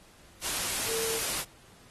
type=tone in noise; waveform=sine; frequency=452.1 Hz; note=A4; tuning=47 cents sharp; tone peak=-35 dBFS; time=0.86-1.21 s; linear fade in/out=50 ms; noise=white; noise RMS=-31 dBFS; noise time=0.41-1.45 s; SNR=-7 dB; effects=pink hiss -57 dBFS RMS until 1.9 s + AAC 32 kbps